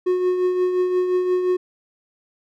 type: tone with tremolo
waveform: triangle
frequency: 364.2 Hz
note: F#4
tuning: 27 cents flat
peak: -13 dBFS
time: 0.06-1.57 s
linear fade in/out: 10 ms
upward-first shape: triangle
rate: 5.7 Hz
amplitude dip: 50%
effects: none

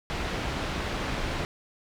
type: low-pass noise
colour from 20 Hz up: pink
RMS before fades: -31 dBFS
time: 0.1-1.45 s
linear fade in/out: 0 ms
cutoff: 3700 Hz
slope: 12 dB/octave
effects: none

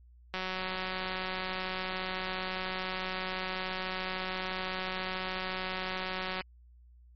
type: click train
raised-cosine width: 0.3 ms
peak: -19 dBFS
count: 1130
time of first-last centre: 0.34-6.41 s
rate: 186 Hz
effects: added 60 Hz sine -54 dBFS peak until 7.15 s + MP3 32 kbps

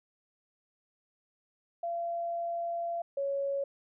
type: tone pair in turn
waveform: sine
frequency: 683 / 555.8 Hz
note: F5 / C#5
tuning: -39 / +4 cents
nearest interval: major third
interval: 357 cents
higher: first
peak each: -31 / -29 dBFS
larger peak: second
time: 1.83-3.02 / 3.17-3.64 s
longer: first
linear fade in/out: 5 ms
effects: none

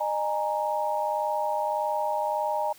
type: chord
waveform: sine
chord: D# suspended fourth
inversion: none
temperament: equal with one note detuned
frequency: 609.1 / 830.6 / 932.3 Hz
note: D#5 / G#5 / A#5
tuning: -37 / 0 / 0 cents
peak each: -29 dBFS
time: 0-2.73 s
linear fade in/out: 10 ms
effects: white hiss -53 dBFS RMS until 2.78 s

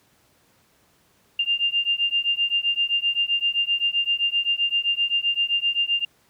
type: beating tone pair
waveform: sine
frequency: 2794 / 2801.7 Hz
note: F7 / F7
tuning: 0 / +5 cents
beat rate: 7.7 Hz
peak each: -23 dBFS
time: 1.39-6.05 s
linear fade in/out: 5 ms
effects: pink hiss -61 dBFS RMS until 6.29 s + high-pass 80 Hz 12 dB/octave

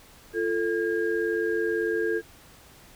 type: tone cluster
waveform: sine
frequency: 344.9 / 442.9 / 1622 Hz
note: F4 / A4 / G#6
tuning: -22 / +11 / -41 cents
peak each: -28 / -26 / -31 dBFS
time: 0.33-2.22 s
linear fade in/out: 50 ms
effects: pink hiss -52 dBFS RMS until 2.95 s

